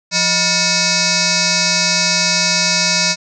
sine tone with frequency modulation, 174.61 Hz, F3, in tune, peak -12 dBFS, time 0.11-3.16 s, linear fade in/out 50 ms, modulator 797 Hz, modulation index 7.7, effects none

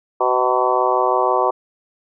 harmonic tone with a mistuned harmonic, 126 Hz, B2, 35 cents sharp, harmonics 3 / 4 / 5 / 6 / 7 / 8 / 9, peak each -22 / -22 / -22 / -22 / -22 / -22 / -22 dBFS, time 0.2-1.51 s, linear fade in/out 10 ms, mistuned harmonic 7, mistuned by +38 cents, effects none

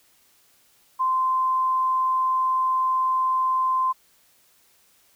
sine tone, 1038 Hz, C6, 14 cents flat, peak -19 dBFS, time 0.99-3.93 s, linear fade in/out 20 ms, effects white hiss -60 dBFS RMS until 5.15 s

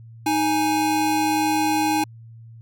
square tone pair together, 310.8 / 830.6 Hz, D#4 / G#5, -2 / 0 cents, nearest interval octave + perfect fourth, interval 1702 cents, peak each -22 dBFS, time 0.26-2.04 s, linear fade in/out 5 ms, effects added 114 Hz sine -40 dBFS peak until 2.61 s

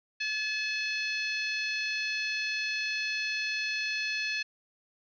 harmonic tone, 859 Hz, A5, 42 cents flat, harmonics 2 / 3 / 4 / 5 / 6 / 7, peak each -35 / -32 / -42 / -37 / -47 / -48 dBFS, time 0.2-4.43 s, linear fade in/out 10 ms, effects none

